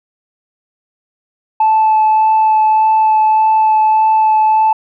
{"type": "tone with vibrato", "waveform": "sine", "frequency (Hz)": 871, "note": "A5", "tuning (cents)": -18, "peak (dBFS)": -6, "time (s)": [1.6, 4.73], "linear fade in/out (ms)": 5, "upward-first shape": "sine", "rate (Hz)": 1.7, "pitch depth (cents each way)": 9, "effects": ["tanh soft clip ceiling -5 dBFS"]}